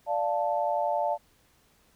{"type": "chord", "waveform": "sine", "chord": "D minor", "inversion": "none", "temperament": "equal", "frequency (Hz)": [587.3, 698.5, 880], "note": ["D5", "F5", "A5"], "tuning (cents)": [0, 0, 0], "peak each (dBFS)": -29, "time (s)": [0.06, 1.18], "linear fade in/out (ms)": 50, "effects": ["pink hiss -64 dBFS RMS until 1.95 s"]}